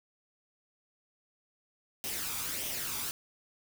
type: noise with flanger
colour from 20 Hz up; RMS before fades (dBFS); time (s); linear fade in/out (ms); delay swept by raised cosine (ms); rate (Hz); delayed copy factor
white; -36; 2.04-3.11; 0; 0.33 to 0.86; 1.6; +0.5
effects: none